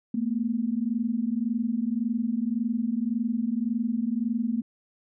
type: tone pair together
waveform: sine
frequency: 220.4 / 242.2 Hz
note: A3 / B3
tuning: +3 / -34 cents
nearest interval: major second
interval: 163 cents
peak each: -27 dBFS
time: 0.14-4.62 s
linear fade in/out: 5 ms
effects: none